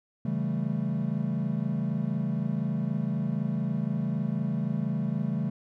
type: chord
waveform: triangle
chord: A dominant seventh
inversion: first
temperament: equal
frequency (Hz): 138.59 / 164.81 / 196 / 220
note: C#3 / E3 / G3 / A3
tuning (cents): 0 / 0 / 0 / 0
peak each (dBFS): -30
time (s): 0.25-5.5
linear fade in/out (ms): 5
effects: none